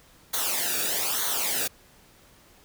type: noise with flanger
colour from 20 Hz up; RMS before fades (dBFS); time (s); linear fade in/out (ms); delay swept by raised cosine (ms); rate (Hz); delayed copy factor
white; -27; 0.33-1.68; 10; 0.39 to 0.98; 1.1; -0.75
effects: pink hiss -56 dBFS RMS until 2.64 s